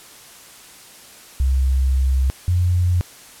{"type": "tone pair in turn", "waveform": "sine", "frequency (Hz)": [65.9, 88.99], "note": ["C2", "F2"], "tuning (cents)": [13, 33], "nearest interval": "perfect fourth", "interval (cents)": 520, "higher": "second", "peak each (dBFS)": -14, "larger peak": "neither", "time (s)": [[1.4, 2.3], [2.48, 3.01]], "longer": "first", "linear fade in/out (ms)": 0, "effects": ["white hiss -43 dBFS RMS until 3.4 s", "low-pass 12000 Hz 12 dB/octave"]}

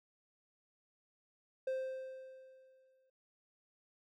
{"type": "tone with exponential decay", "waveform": "triangle", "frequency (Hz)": 523.3, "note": "C5", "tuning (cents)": 0, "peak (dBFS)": -31, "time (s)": [1.67, 3.1], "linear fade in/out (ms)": 5, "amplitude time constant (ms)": 310, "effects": []}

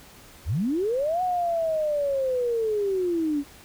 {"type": "linear two-way sweep", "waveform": "sine", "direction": "up then down", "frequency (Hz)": [52.6, 740, 277.8], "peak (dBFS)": -22, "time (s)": [0.45, 3.44], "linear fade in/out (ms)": 50, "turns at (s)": 1.22, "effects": ["pink hiss -49 dBFS RMS until 3.64 s"]}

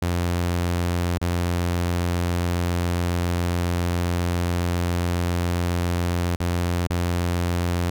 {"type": "tone with dropouts", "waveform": "sawtooth", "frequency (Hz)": 87.31, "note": "F2", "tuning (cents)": 0, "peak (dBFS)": -17, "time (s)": [0.02, 7.9], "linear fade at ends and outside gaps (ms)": 5, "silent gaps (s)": [[1.182, 1.214], [6.36, 6.402], [6.872, 6.901]], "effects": []}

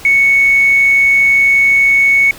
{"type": "tone", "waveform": "triangle", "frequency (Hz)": 2217, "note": "C#7", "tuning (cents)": 0, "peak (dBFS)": -3, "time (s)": [0.05, 2.31], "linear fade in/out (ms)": 2, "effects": ["tanh soft clip ceiling -4 dBFS", "pink hiss -34 dBFS RMS until 2.38 s"]}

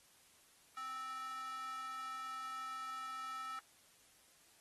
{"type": "tone with high-pass filter", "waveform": "square", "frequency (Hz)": 261.6, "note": "C4", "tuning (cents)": 0, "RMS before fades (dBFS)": -45, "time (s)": [0.77, 3.59], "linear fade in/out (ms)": 0, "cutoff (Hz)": 1300, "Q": 6.3, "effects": ["white hiss -67 dBFS RMS until 4.6 s", "AAC 32 kbps"]}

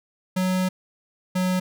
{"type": "tone pair in turn", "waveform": "square", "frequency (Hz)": [185, 183.93], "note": ["F#3", "F#3"], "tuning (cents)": [0, -10], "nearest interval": "unison", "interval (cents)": 10, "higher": "first", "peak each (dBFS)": -21, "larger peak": "neither", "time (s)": [[0.36, 0.69], [1.35, 1.6]], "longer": "first", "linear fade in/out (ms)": 10, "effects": []}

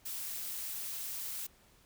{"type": "noise", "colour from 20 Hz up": "blue", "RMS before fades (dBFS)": -40, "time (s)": [0.05, 1.47], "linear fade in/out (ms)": 10, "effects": ["pink hiss -64 dBFS RMS until 1.85 s"]}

